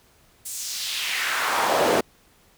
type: noise with high-pass filter sweep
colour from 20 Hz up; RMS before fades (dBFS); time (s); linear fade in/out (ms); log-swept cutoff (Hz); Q
brown; -24; 0.45-2.01; 10; 8800 to 390; 1.8
effects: pink hiss -58 dBFS RMS until 2.57 s